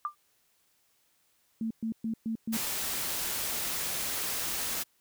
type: tone with exponential decay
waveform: sine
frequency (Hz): 1190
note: D6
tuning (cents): +22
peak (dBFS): -25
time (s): 0.05-0.15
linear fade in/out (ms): 1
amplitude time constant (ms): 21
type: tone bursts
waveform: sine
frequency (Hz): 224.2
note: A3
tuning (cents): +33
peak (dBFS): -29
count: 5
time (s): 1.61-2.57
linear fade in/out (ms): 2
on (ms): 96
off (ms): 120
type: noise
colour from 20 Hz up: white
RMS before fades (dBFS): -33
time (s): 2.52-4.84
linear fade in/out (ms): 20
effects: white hiss -70 dBFS RMS until 5 s